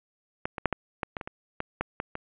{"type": "clicks", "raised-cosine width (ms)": 0.5, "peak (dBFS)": [-13, -18, -6, -11, -13, -17, -21, -21, -14, -12, -15, -18], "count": 12, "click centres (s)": [0.455, 0.582, 0.657, 0.727, 1.032, 1.168, 1.212, 1.275, 1.604, 1.81, 2.001, 2.154], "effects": ["resampled to 8000 Hz", "7-bit"]}